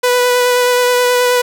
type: tone with vibrato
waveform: sawtooth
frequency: 493.9 Hz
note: B4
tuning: in tune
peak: -6 dBFS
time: 0.03-1.42 s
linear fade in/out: 10 ms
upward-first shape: sine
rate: 9.4 Hz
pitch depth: 13 cents each way
effects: none